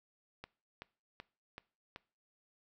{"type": "click train", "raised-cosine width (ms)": 0.3, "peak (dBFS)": -29, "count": 5, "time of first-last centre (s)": [0.44, 1.961], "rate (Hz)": 2.63, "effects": ["noise-tail reverb RT60 0.4 s tail -22 dB re dry"]}